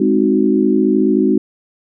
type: chord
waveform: sine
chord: Ab dominant seventh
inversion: none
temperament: equal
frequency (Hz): 207.7 / 261.6 / 311.1 / 370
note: Ab3 / C4 / Eb4 / Gb4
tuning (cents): 0 / 0 / 0 / 0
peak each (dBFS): -16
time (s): 0-1.38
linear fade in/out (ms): 5
effects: none